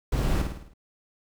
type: noise with echo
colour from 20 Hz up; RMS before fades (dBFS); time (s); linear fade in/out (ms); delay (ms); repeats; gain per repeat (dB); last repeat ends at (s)
brown; -24; 0.12-0.42; 5; 53; 6; -5; 0.738
effects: none